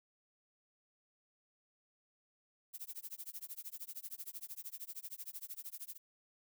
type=noise with tremolo; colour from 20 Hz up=violet; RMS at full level=-44 dBFS; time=2.73-5.98 s; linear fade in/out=20 ms; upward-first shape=sine; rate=13 Hz; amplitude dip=100%; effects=none

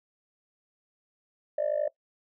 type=tone with amplitude modulation; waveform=sine; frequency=596 Hz; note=D5; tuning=25 cents sharp; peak=-20 dBFS; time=1.58-1.88 s; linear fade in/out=5 ms; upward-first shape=sine; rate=51.6 Hz; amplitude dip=95%; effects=noise-tail reverb RT60 0.1 s tail -21 dB re dry + tanh soft clip ceiling -19 dBFS

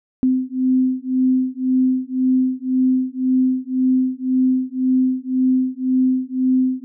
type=beating tone pair; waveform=sine; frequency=256.7 / 258.6 Hz; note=C4 / C4; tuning=-33 / -20 cents; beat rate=1.9 Hz; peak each=-18 dBFS; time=0.23-6.84 s; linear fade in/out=0 ms; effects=none

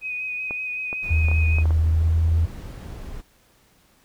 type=tone with vibrato; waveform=sine; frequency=2501 Hz; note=D#7; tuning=8 cents sharp; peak=-26 dBFS; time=0.01-1.64 s; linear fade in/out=50 ms; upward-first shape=sine; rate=5.3 Hz; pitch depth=22 cents each way
type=clicks; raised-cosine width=1 ms; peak=-19 dBFS; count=7; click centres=0.509 / 0.929 / 1.285 / 1.315 / 1.585 / 1.656 / 1.707 s
type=noise; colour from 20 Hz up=brown; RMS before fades=-35 dBFS; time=1.02-3.22 s; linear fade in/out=20 ms
type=tone with pitch glide; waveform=sine; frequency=79 to 81.79 Hz; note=D#2 to E2; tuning=+27 to -13 cents; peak=-16 dBFS; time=1.1-2.46 s; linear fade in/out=10 ms; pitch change=+60 cents; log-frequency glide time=1.61-2.26 s
effects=pink hiss -59 dBFS RMS until 4.04 s

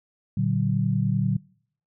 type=chord; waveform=sine; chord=Bb augmented; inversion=none; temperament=equal with one note detuned; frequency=116.54 / 146.83 / 189.32 Hz; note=Bb2 / D3 / F#3; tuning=0 / 0 / +40 cents; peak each=-25 dBFS; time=0.37-1.37 s; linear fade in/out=5 ms; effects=noise-tail reverb RT60 0.6 s tail -25 dB re dry

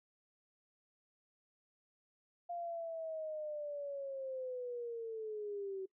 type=linear sweep; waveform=sine; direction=down; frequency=699 to 377.2 Hz; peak=-39 dBFS; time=2.49-5.86 s; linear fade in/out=10 ms; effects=noise-tail reverb RT60 0.1 s tail -21 dB re dry

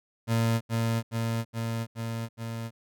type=tone with echo; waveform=30% pulse; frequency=114.6 Hz; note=A#2; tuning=29 cents flat; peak=-20 dBFS; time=0.27-0.61 s; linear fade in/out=50 ms; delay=420 ms; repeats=5; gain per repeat=-2 dB; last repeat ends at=2.71 s; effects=none

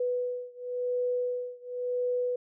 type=beating tone pair; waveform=sine; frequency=493.9 / 494.84 Hz; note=B4 / B4; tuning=0 / +3 cents; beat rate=0.94 Hz; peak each=-31 / -32 dBFS; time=0-2.36 s; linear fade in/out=5 ms; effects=none

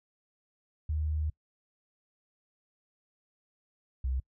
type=tone pair in turn; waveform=sine; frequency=76.8 / 64.58 Hz; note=D#2 / C2; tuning=-22 / -22 cents; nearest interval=minor third; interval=300 cents; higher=first; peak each=-28 dBFS; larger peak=neither; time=0.89-1.3 / 4.04-4.2 s; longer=first; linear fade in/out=5 ms; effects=noise-tail reverb RT60 0.1 s tail -25 dB re dry

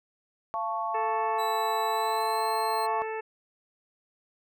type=chord; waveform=sine; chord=F augmented; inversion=none; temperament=equal with one note detuned; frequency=686.5 / 880 / 1108.7 Hz; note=F5 / A5 / C#6; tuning=-30 / 0 / 0 cents; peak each=-33 / -32 / -32 dBFS; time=0.54-3.02 s; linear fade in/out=0 ms
type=harmonic tone; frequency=440 Hz; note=A4; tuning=in tune; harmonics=1 / 2 / 3 / 4 / 5 / 6; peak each=-33 / -36 / -45 / -41 / -46 / -45 dBFS; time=0.94-3.21 s; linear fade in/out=10 ms
type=tone with pitch glide; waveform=sawtooth; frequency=3951 to 4162 Hz; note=B7 to C8; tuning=0 to -10 cents; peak=-35 dBFS; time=1.38-2.87 s; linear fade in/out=20 ms; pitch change=+90 cents; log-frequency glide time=1.9-2.57 s
effects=none

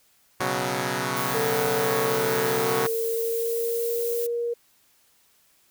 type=chord; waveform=5% pulse; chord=B suspended second; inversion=none; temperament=equal; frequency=123.47 / 138.59 / 185 Hz; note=B2 / C#3 / F#3; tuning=0 / 0 / 0 cents; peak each=-18 dBFS; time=0.4-2.87 s; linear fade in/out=5 ms
type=noise; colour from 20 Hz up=violet; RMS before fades=-33 dBFS; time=1.16-4.27 s; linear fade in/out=10 ms
type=tone with pitch glide; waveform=sine; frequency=448 to 472.5 Hz; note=A4 to A#4; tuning=+31 to +23 cents; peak=-24 dBFS; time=1.34-4.54 s; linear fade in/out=10 ms; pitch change=+92 cents; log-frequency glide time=2.44-4.33 s
effects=white hiss -62 dBFS RMS until 5.7 s

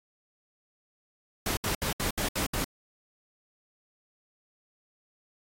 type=noise bursts; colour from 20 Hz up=pink; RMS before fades=-30 dBFS; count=7; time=1.46-2.644 s; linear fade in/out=2 ms; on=110 ms; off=69 ms; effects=AAC 48 kbps

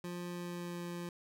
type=tone with pitch glide; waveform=25% pulse; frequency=175.8 to 173.88 Hz; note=F3 to F3; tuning=+12 to -7 cents; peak=-36 dBFS; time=0.04-1.09 s; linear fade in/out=2 ms; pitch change=-19 cents; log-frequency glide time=0.27-0.83 s; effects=none

